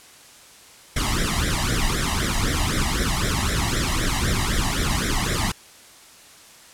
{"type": "noise with flanger", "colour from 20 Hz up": "pink", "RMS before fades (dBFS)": -22, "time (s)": [0.96, 5.52], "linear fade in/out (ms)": 5, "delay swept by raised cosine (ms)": [0.53, 1.05], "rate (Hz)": 3.9, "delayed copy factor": 0.9, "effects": ["white hiss -47 dBFS RMS until 6.73 s", "low-pass 10000 Hz 12 dB/octave"]}